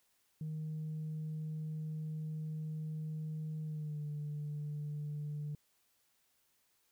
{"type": "tone with pitch glide", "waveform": "sine", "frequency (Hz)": [155.56, 148.36], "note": ["D#3", "D3"], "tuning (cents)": [0, 18], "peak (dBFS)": -36, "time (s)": [0.41, 5.55], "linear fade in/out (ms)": 2, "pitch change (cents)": -82, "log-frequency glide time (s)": [3.62, 4.05], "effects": ["tanh soft clip ceiling -35 dBFS", "white hiss -75 dBFS RMS until 6.91 s"]}